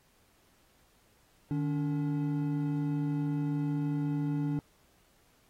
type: tone pair together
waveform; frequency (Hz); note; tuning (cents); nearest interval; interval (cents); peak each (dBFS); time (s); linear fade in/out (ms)
triangle; 151.11 / 285.9; D3 / D4; +50 / -46; major seventh; 1104; -29 / -30; 1.51-4.59; 0
effects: pink hiss -67 dBFS RMS until 5.49 s + AAC 48 kbps